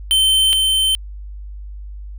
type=tone pair in turn; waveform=square; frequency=3092 / 3092 Hz; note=G7 / G7; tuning=-24 / -24 cents; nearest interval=unison; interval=0 cents; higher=neither; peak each=-12 / -14 dBFS; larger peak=first; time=0.11-0.53 / 0.53-0.95 s; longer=neither; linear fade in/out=0 ms; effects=added 50 Hz sine -29 dBFS peak until 2.18 s